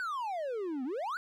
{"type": "exponential two-way sweep", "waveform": "triangle", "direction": "down then up", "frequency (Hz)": [1539, 245.1, 1539], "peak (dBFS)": -31, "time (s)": [0, 1.17], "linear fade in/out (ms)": 0, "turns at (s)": 0.84, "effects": []}